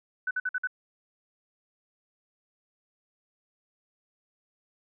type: tone bursts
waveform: sine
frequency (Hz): 1501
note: F#6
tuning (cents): +24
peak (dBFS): -26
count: 5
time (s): 0.27-0.673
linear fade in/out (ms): 5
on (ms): 39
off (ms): 52
effects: none